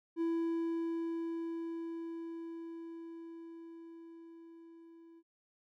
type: tone with level ramp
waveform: triangle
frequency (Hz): 332.1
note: E4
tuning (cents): +13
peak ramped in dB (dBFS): -28 to -53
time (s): 0.16-5.23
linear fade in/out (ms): 50
effects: none